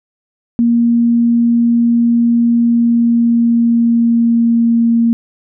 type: tone with pitch glide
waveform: sine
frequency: 235 to 231.9 Hz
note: A#3 to A#3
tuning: +14 to -9 cents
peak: -8 dBFS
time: 0.59-5.13 s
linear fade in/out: 0 ms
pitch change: -23 cents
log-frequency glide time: 2.58-4.9 s
effects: none